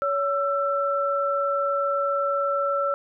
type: tone pair together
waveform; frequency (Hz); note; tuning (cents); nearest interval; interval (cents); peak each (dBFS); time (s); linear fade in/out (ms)
sine; 562.9 / 1336; C#5 / E6; +26 / +23; octave + minor third; 1497; -24; 0.02-2.94; 0
effects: none